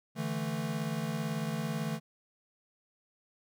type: chord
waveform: square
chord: D suspended second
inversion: none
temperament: equal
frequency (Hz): 146.83 / 164.81 / 220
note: D3 / E3 / A3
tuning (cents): 0 / 0 / 0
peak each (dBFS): -38 / -37 / -37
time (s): 0.15-2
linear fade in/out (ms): 50
effects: none